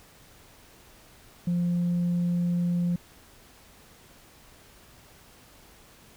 sine tone, 174.61 Hz, F3, in tune, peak -21 dBFS, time 1.47-2.96 s, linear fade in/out 5 ms, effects tanh soft clip ceiling -21 dBFS + pink hiss -54 dBFS RMS until 6.16 s

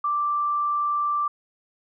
sine tone, 1174.7 Hz, D6, in tune, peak -21 dBFS, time 0.04-1.28 s, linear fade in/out 5 ms, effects none

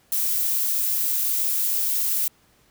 violet noise, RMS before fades -23 dBFS, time 0.12-2.28 s, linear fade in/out 2 ms, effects pink hiss -60 dBFS RMS until 2.7 s

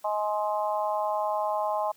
harmonic tone, 210 Hz, G#3, 19 cents sharp, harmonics 3 / 4 / 5 / 6, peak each -29 / -29 / -31 / -45 dBFS, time 0.04-1.92 s, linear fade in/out 10 ms, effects white hiss -60 dBFS RMS until 1.96 s

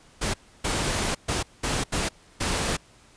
pink noise bursts at uneven times, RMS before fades -26 dBFS, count 6, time 0.21-0.34 / 0.64-1.15 / 1.28-1.43 / 1.63-1.84 / 1.92-2.09 / 2.4-2.77 s, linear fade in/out 10 ms, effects pink hiss -55 dBFS RMS until 3.16 s + resampled to 22050 Hz

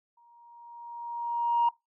sine tone with exponential growth, 943 Hz, A#5, 20 cents sharp, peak -18 dBFS, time 0.17-1.69 s, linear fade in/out 5 ms, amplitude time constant 330 ms, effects noise-tail reverb RT60 0.2 s tail -23 dB re dry + tanh soft clip ceiling -17 dBFS

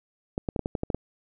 clicks, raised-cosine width 2 ms, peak -14 dBFS, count 9, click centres 0.379 / 0.488 / 0.562 / 0.593 / 0.659 / 0.752 / 0.834 / 0.902 / 0.946 s, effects none

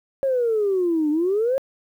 sine exponential two-way sweep, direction down then up, 552 to 293.7 to 552 Hz, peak -17 dBFS, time 0.23-1.58 s, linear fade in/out 0 ms, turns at 1.1 s, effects tanh soft clip ceiling -13 dBFS + 9-bit

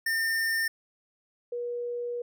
square / sine tone pair in turn, 1809 / 481.4 Hz, A6 / B4, +48 / -44 cents, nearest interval octave + major seventh, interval 2292 cents, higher first, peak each -26 / -30 dBFS, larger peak first, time 0.06-0.68 / 1.52-2.22 s, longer second, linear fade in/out 5 ms, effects none

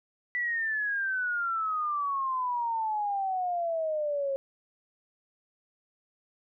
sine exponential sweep, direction down, 1975.5 to 539 Hz, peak -27 dBFS, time 0.35-4.36 s, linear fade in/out 0 ms, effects none

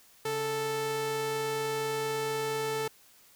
sawtooth tone pair together, 138.59 / 440 Hz, C#3 / A4, 0 / 0 cents, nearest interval octave + minor sixth, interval 2000 cents, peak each -37 / -26 dBFS, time 0.25-2.88 s, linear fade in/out 5 ms, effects white hiss -59 dBFS RMS until 3.35 s

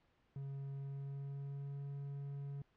triangle tone with pitch glide, 138 to 140.49 Hz, C#3 to C#3, -7 to +24 cents, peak -40 dBFS, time 0.36-2.62 s, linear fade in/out 2 ms, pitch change +31 cents, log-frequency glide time 0.71-1.82 s, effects pink hiss -75 dBFS RMS until 2.76 s + low-pass 3000 Hz 12 dB/octave

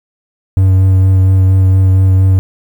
triangle tone with vibrato, 94.6 Hz, F#2, 39 cents sharp, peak -3 dBFS, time 0.57-2.39 s, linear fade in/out 0 ms, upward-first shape sine, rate 4.3 Hz, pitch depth 13 cents each way, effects 7-bit

